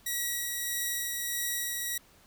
5% pulse tone with tremolo, 1921 Hz, B6, 48 cents flat, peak -19 dBFS, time 0.06-1.98 s, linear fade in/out 5 ms, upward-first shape sine, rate 1.6 Hz, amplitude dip 25%, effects pink hiss -60 dBFS RMS until 2.26 s

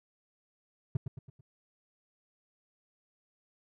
triangle tone with echo, 131.2 Hz, C3, 5 cents sharp, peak -23 dBFS, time 0.95-0.97 s, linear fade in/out 5 ms, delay 110 ms, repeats 4, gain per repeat -7 dB, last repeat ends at 1.41 s, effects none

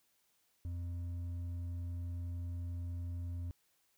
sine tone with hard clipping, 86.9 Hz, F2, 8 cents flat, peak -39 dBFS, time 0.65-3.51 s, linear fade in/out 0 ms, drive 4 dB, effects white hiss -75 dBFS RMS until 3.97 s

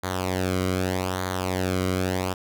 sawtooth tone with flanger, 92.5 Hz, F#2, in tune, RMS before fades -26 dBFS, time 0.03-2.34 s, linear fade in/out 10 ms, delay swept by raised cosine 0.37 to 1.16 ms, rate 0.82 Hz, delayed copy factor -0.7, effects none

